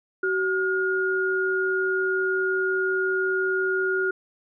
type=tone pair together; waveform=sine; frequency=378.1 / 1427.5 Hz; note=F#4 / F6; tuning=+38 / +37 cents; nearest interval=octave + major seventh; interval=2299 cents; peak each=-24 dBFS; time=0.23-4.11 s; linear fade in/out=5 ms; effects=none